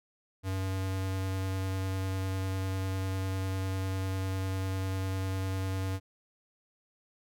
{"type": "tone with vibrato", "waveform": "square", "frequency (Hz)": 95.1, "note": "F#2", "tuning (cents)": 48, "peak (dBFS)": -31, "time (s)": [0.43, 6], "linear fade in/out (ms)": 50, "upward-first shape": "sine", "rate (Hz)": 10, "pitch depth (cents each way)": 9, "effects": []}